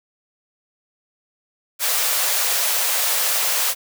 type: high-pass noise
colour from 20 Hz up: white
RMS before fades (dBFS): -20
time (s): 1.79-3.75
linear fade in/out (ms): 50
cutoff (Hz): 460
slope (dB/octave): 96
effects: none